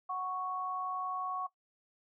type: tone pair together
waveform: sine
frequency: 740 / 1108.7 Hz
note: F#5 / C#6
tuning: 0 / 0 cents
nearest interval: perfect fifth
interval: 700 cents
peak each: -39 / -35 dBFS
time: 0.09-1.47 s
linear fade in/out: 10 ms
effects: noise-tail reverb RT60 0.1 s tail -17 dB re dry